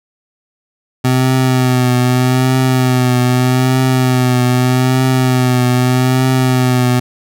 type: tone with vibrato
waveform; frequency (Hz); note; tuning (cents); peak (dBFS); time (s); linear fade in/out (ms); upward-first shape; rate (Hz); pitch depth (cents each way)
25% pulse; 127.3; C3; -47; -6; 1.04-7; 10; triangle; 0.81; 43
effects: none